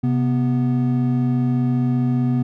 triangle tone pair together, 130.81 / 245.8 Hz, C3 / B3, 0 / -8 cents, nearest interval major seventh, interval 1092 cents, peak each -17 dBFS, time 0.03-2.43 s, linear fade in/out 10 ms, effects none

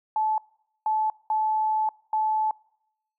sine tone bursts at uneven times, 867 Hz, A5, 26 cents flat, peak -21 dBFS, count 4, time 0.16-0.38 / 0.86-1.1 / 1.3-1.89 / 2.13-2.51 s, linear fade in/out 2 ms, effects noise-tail reverb RT60 0.8 s tail -25 dB re dry

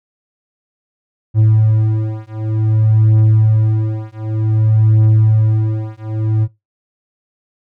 triangle beating tone pair, 108.8 / 109.34 Hz, A2 / A2, -19 / -10 cents, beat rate 0.54 Hz, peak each -11 dBFS, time 1.34-6.48 s, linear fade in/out 50 ms, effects noise-tail reverb RT60 0.2 s tail -20 dB re dry

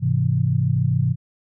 sine chord, Ab augmented, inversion none, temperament equal, 103.83 / 130.81 / 164.81 Hz, Ab2 / C3 / E3, 0 / 0 / 0 cents, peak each -22 / -19 / -23 dBFS, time 0-1.16 s, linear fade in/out 50 ms, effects none

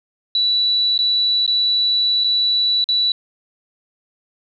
sine tone with dropouts, 3946 Hz, B7, 2 cents flat, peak -14 dBFS, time 0.35-3.12 s, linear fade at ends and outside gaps 2 ms, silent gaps 0.978-0.989 / 1.464-1.477 / 2.238-2.243 / 2.842-2.888 s, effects none

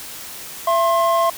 triangle tone pair together, 672 / 1063.9 Hz, E5 / C6, +33 / +29 cents, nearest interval minor sixth, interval 796 cents, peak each -15 dBFS, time 0.67-1.3 s, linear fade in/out 5 ms, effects white hiss -34 dBFS RMS until 1.37 s

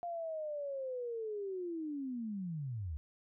sine linear sweep, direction down, 701 to 68.7 Hz, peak -37 dBFS, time 0.03-2.97 s, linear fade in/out 0 ms, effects none

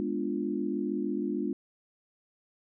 sine chord, G# diminished seventh, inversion none, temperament equal, 207.7 / 246.9 / 293.7 / 349.2 Hz, G#3 / B3 / D4 / F4, 0 / 0 / 0 / 0 cents, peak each -34 / -35 / -33 / -34 dBFS, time 0-1.53 s, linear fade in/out 0 ms, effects none

